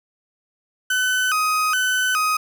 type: tone with vibrato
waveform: 35% pulse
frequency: 1376 Hz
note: F6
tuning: 26 cents flat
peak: -16 dBFS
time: 0.9-2.37 s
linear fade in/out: 5 ms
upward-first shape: square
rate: 1.2 Hz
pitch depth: 160 cents each way
effects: none